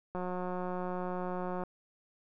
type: click train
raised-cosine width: 1 ms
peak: -24 dBFS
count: 270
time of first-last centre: 0.15-1.636 s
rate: 181 Hz
effects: none